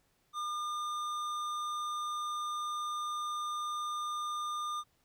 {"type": "tone with tanh clipping", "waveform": "sine", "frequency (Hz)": 1207, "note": "D6", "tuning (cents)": 47, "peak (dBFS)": -36, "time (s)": [0.33, 4.84], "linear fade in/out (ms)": 50, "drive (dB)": 14, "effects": ["pink hiss -73 dBFS RMS until 5.04 s"]}